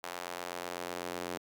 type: tone with high-pass filter sweep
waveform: square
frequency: 44 Hz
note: F1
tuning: 14 cents sharp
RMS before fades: -40 dBFS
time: 0.03-1.38 s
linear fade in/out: 10 ms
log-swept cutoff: 760 to 360 Hz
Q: 0.95
effects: none